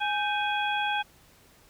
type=harmonic tone with a mistuned harmonic; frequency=830.6 Hz; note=G#5; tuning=in tune; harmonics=1 / 2 / 3 / 4; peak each=-28 / -31 / -33 / -34 dBFS; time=0-1.03 s; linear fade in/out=20 ms; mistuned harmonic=2; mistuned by=-110 cents; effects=pink hiss -58 dBFS RMS until 1.69 s